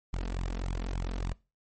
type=tone with flanger; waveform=sawtooth; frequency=44.23 Hz; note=F1; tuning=23 cents sharp; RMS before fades=-33 dBFS; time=0.13-1.33 s; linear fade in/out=0 ms; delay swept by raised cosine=0.86 to 4.56 ms; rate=3.5 Hz; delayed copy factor=+0.85; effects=noise-tail reverb RT60 0.3 s tail -23 dB re dry + MP3 32 kbps